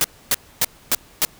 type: noise bursts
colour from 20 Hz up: white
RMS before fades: -17 dBFS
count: 5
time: 0.01-1.25 s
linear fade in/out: 0 ms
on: 32 ms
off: 270 ms
effects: pink hiss -49 dBFS RMS until 1.39 s